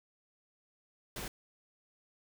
pink noise, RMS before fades -41 dBFS, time 1.16-1.28 s, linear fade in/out 2 ms, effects none

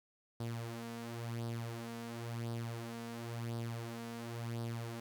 sawtooth tone with flanger, 116.54 Hz, A#2, in tune, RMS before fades -42 dBFS, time 0.4-5 s, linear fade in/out 5 ms, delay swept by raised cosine 0.21 to 4.51 ms, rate 0.95 Hz, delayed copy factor +0.6, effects 11-bit

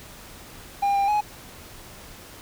triangle tone with pitch steps, 802 / 796 / 838 Hz, G5 / G5 / G#5, +39 / +26 / +15 cents, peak -17 dBFS, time 0.82-1.21 s, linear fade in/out 10 ms, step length 130 ms, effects pink hiss -44 dBFS RMS until 2.41 s

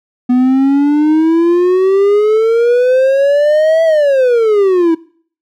triangle exponential two-way sweep, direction up then down, 246.1 to 659.3 to 321.3 Hz, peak -5 dBFS, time 0.29-4.95 s, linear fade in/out 10 ms, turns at 3.84 s, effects noise-tail reverb RT60 0.5 s tail -21 dB re dry

